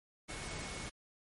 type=tone in noise; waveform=sine; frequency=2200 Hz; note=C#7; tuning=14 cents flat; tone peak=-51 dBFS; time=0.28-0.9 s; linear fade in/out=20 ms; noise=pink; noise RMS=-43 dBFS; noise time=0.28-0.9 s; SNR=-11 dB; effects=MP3 48 kbps